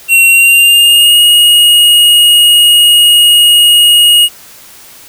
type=tone with pitch glide; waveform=square; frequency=2735 to 2876 Hz; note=F7 to F#7; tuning=-37 to -50 cents; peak=-3 dBFS; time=0.08-4.29 s; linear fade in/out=50 ms; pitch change=+87 cents; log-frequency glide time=0.27-1.2 s; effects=white hiss -35 dBFS RMS until 5.08 s